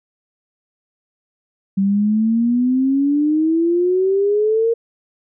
sine exponential sweep, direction up, 192.4 to 466.2 Hz, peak -13 dBFS, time 1.77-4.74 s, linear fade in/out 10 ms, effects none

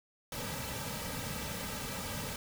pink noise with comb filter, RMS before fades -39 dBFS, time 0.32-2.36 s, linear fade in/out 2 ms, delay 2.8 ms, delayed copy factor -0.7, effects none

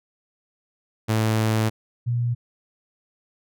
sawtooth / sine tone pair in turn, 110 / 119.91 Hz, A2 / A#2, 0 / +49 cents, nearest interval minor second, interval 149 cents, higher second, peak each -15 / -20 dBFS, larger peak first, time 1.08-1.7 / 2.06-2.35 s, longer first, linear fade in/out 20 ms, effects none

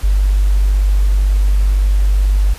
sine tone, 49 Hz, G1, in tune, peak -9 dBFS, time 0.03-2.54 s, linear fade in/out 10 ms, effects pink hiss -35 dBFS RMS until 2.58 s + resampled to 32000 Hz

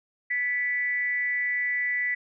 sine tone with frequency modulation, 1975.5 Hz, B6, in tune, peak -24 dBFS, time 0.3-2.15 s, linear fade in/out 10 ms, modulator 262 Hz, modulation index 0.37, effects none

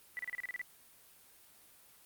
sine tone bursts, 1975.5 Hz, B6, in tune, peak -36 dBFS, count 9, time 0.17-0.615 s, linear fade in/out 0 ms, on 21 ms, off 32 ms, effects white hiss -61 dBFS RMS until 2.05 s + Opus 32 kbps

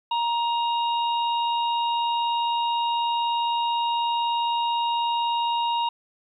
harmonic tone, 939 Hz, A#5, 12 cents sharp, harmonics 1 / 3 / 4, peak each -22 / -32 / -34 dBFS, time 0.11-5.89 s, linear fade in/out 5 ms, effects 10-bit

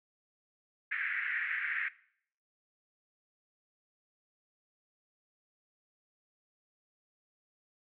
white band-pass noise, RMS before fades -35 dBFS, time 0.91-1.89 s, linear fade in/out 10 ms, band 1600 to 2100 Hz, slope 48 dB/octave, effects noise-tail reverb RT60 0.6 s tail -19 dB re dry

